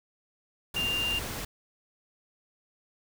sine tone in noise, 2794 Hz, F7, in tune, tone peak -27 dBFS, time 0.76-1.19 s, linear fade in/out 5 ms, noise pink, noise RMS -36 dBFS, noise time 0.74-1.45 s, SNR +6 dB, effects none

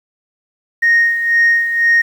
sine tone with tremolo, 1860 Hz, A#6, 4 cents flat, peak -6 dBFS, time 0.82-2.02 s, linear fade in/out 10 ms, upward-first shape sine, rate 2 Hz, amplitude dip 65%, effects tanh soft clip ceiling -5 dBFS + 7-bit

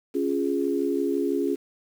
sine chord, Db major, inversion none, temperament equal, 277.2 / 349.2 / 415.3 Hz, Db4 / F4 / Ab4, 0 / 0 / 0 cents, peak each -26 / -27 / -27 dBFS, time 0.14-1.56 s, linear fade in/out 20 ms, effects 8-bit

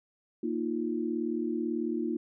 sine chord, Bb suspended fourth, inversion none, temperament equal, 233.1 / 311.1 / 349.2 Hz, Bb3 / Eb4 / F4, 0 / 0 / 0 cents, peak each -33 dBFS, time 0.43-2.17 s, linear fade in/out 5 ms, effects none

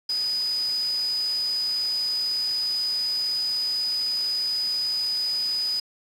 sine tone in noise, 4978 Hz, D#8, in tune, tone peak -23 dBFS, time 0.09-5.8 s, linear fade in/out 5 ms, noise white, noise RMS -40 dBFS, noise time 0.09-5.8 s, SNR +14 dB, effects low-pass 12000 Hz 12 dB/octave

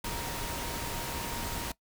sine tone in noise, 936 Hz, A#5, 7 cents sharp, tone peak -42 dBFS, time 0.04-1.72 s, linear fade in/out 5 ms, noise pink, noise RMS -36 dBFS, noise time 0.04-1.72 s, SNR -9 dB, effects noise-tail reverb RT60 0.1 s tail -20 dB re dry

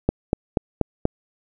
click train, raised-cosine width 2 ms, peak -4 dBFS, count 5, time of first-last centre 0.09-1.054 s, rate 4.15 Hz, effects none

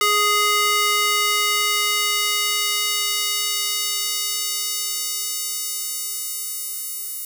square tone with high-pass filter sweep, 415.3 Hz, G#4, in tune, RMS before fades -22 dBFS, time 0.01-7.25 s, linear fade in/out 2 ms, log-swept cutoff 1100 to 11000 Hz, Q 0.84, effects none

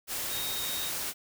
sine tone in noise, 3729 Hz, A#7, in tune, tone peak -36 dBFS, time 0.29-0.92 s, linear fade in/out 50 ms, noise white, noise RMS -34 dBFS, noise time 0.07-1.14 s, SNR -5 dB, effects none

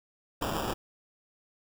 blue noise with sample-and-hold, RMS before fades -32 dBFS, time 0.41-0.74 s, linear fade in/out 10 ms, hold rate 2100 Hz, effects none

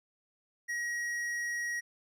sine tone with tanh clipping, 1900 Hz, A#6, 33 cents sharp, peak -34 dBFS, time 0.68-1.81 s, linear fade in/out 20 ms, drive 11 dB, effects none

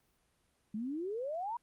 sine exponential sweep, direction up, 204.2 to 983 Hz, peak -35 dBFS, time 0.74-1.57 s, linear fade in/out 5 ms, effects pink hiss -74 dBFS RMS until 1.62 s + Opus 32 kbps

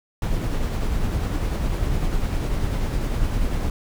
brown noise with tremolo, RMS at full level -21 dBFS, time 0.22-3.7 s, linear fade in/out 2 ms, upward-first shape triangle, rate 10 Hz, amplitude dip 35%, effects none

